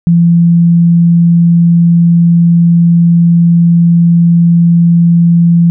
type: tone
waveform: sine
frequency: 170 Hz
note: F3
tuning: 46 cents flat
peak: -3 dBFS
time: 0.07-5.7 s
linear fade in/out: 0 ms
effects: none